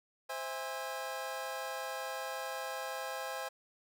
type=chord; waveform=25% pulse; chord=C augmented; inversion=none; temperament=just; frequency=523.3 / 654.1 / 817.6 Hz; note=C5 / E5 / G#5; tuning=0 / -14 / -27 cents; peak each=-38 / -40 / -38 dBFS; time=0.29-3.49 s; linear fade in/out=10 ms; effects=none